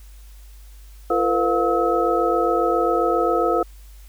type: tone cluster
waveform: sine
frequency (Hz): 341 / 456.6 / 504 / 709 / 1288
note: F4 / A#4 / B4 / F5 / E6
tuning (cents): -41 / -36 / +35 / +26 / -41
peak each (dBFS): -23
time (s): 1.1-3.63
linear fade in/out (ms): 5
effects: added 50 Hz sine -40 dBFS peak until 4.08 s + white hiss -54 dBFS RMS until 4.08 s